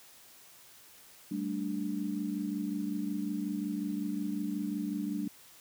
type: chord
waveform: sine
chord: G suspended second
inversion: none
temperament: equal with one note detuned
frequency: 194.53 / 220 / 293.7 Hz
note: G3 / A3 / D4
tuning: -13 / 0 / 0 cents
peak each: -36 / -37 / -35 dBFS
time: 1.31-5.28 s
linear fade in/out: 5 ms
effects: white hiss -56 dBFS RMS until 5.6 s + high-pass 60 Hz 12 dB/octave